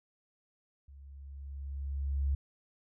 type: tone with level ramp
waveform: sine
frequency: 69.3 Hz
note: C#2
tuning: in tune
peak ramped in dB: -50 to -26 dBFS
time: 0.88-2.35 s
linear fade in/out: 5 ms
effects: none